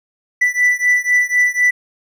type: beating tone pair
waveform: triangle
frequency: 1975.5 / 1979.5 Hz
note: B6 / B6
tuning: 0 / +3 cents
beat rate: 4 Hz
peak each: -13 / -14 dBFS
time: 0.41-1.71 s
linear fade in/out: 10 ms
effects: none